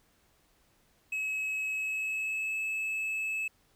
triangle tone with pitch glide, 2569 to 2600 Hz, E7 to E7, -45 to -24 cents, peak -29 dBFS, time 1.12-3.48 s, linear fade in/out 5 ms, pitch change +21 cents, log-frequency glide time 1.72-2.55 s, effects pink hiss -68 dBFS RMS until 3.75 s

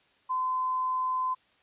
sine tone, 1025 Hz, C6, 36 cents flat, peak -26 dBFS, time 0.29-1.35 s, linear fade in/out 20 ms, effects white hiss -65 dBFS RMS until 1.62 s + resampled to 8000 Hz

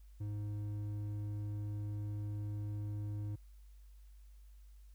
sine tone with hard clipping, 103.83 Hz, G#2, in tune, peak -39 dBFS, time 0.2-3.36 s, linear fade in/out 10 ms, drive 6 dB, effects added 50 Hz sine -54 dBFS peak until 4.94 s + white hiss -75 dBFS RMS until 4.94 s

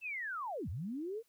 sine linear two-way sweep, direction down then up, 2698 to 71.3 to 473.5 Hz, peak -37 dBFS, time 0.01-1.23 s, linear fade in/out 50 ms, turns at 0.69 s, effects white hiss -75 dBFS RMS until 1.28 s

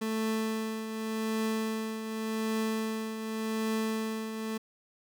30% pulse tone with tremolo, 220.5 Hz, A3, 4 cents sharp, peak -25 dBFS, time 0.01-4.58 s, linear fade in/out 10 ms, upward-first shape triangle, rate 0.87 Hz, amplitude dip 60%, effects none

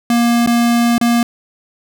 square tone with dropouts, 236.3 Hz, A#3, 24 cents sharp, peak -11 dBFS, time 0.1-1.23 s, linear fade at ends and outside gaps 2 ms, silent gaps 0.463-0.473 / 0.981-1.012 s, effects none

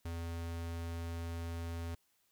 square tone, 84 Hz, E2, 33 cents sharp, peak -39 dBFS, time 0.05-1.95 s, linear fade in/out 5 ms, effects white hiss -75 dBFS RMS until 2.31 s

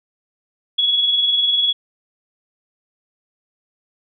sine tone with tremolo, 3363 Hz, G#7, 21 cents sharp, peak -12 dBFS, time 0.78-1.73 s, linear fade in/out 10 ms, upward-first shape sine, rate 20 Hz, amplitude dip 45%, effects none

